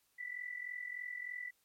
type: tone with amplitude modulation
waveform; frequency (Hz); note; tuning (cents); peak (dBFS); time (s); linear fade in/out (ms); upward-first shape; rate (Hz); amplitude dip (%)
sine; 1975.5; B6; 0; -37; 0.18-1.51; 20; sine; 43.3; 75
effects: white hiss -75 dBFS RMS until 1.64 s + MP3 64 kbps